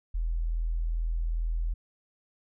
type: tone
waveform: sine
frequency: 41.2 Hz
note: E1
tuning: in tune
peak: -26 dBFS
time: 0.14-1.74 s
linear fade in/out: 10 ms
effects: none